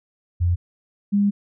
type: tone pair in turn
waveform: sine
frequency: 87.5 / 202.5 Hz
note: F2 / G#3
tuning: +4 / -43 cents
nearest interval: octave + minor third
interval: 1453 cents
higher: second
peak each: -16 / -15 dBFS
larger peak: second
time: 0.4-0.56 / 1.12-1.31 s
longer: second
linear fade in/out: 20 ms
effects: none